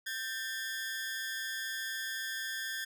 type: ring-modulated tone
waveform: sawtooth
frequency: 1681 Hz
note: G#6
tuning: 20 cents sharp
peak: -29 dBFS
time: 0.06-2.85 s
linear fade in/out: 10 ms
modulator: 112 Hz
effects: none